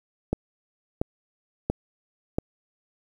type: click train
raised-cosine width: 2 ms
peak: -10 dBFS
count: 4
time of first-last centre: 0.33-2.385 s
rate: 1.46 Hz
effects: 8-bit